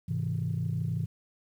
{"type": "chord", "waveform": "sine", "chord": "Ab augmented", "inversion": "none", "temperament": "just", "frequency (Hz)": [103.83, 129.78, 162.23], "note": ["Ab2", "C3", "E3"], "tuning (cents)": [0, -14, -27], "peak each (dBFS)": [-32, -32, -31], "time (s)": [0.08, 1.06], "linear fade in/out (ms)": 10, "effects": ["tanh soft clip ceiling -21 dBFS", "10-bit"]}